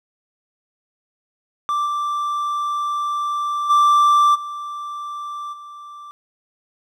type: tone with level steps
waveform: triangle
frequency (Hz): 1174.7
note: D6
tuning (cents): 0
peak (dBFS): -16 / -18 / -9 / -25 / -33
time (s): 1.69-6.11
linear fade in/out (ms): 0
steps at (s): 1.85 / 3.69 / 4.34 / 5.52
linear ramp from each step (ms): 20
effects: none